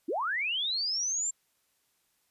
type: linear sweep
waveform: sine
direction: up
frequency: 251.9 to 7459 Hz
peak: -28 dBFS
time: 0.08-1.31 s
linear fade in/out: 10 ms
effects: white hiss -73 dBFS RMS until 2.3 s + resampled to 32000 Hz